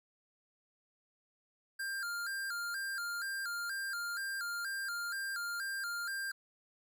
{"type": "tone with vibrato", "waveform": "square", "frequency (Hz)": 1493, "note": "F#6", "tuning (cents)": 15, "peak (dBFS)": -37, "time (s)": [1.79, 6.32], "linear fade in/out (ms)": 10, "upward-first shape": "square", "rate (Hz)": 2.1, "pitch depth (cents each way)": 110, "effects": []}